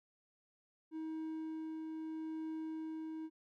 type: tone with tremolo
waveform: triangle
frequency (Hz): 317.4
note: D#4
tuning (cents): +35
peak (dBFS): -37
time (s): 0.91-3.3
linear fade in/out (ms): 50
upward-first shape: triangle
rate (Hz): 0.79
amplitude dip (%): 25
effects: none